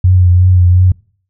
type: tone with vibrato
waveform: sine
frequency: 90.4 Hz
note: F#2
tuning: 40 cents flat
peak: -4 dBFS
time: 0.04-0.92 s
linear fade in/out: 5 ms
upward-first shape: triangle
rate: 2.8 Hz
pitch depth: 40 cents each way
effects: noise-tail reverb RT60 0.5 s tail -25 dB re dry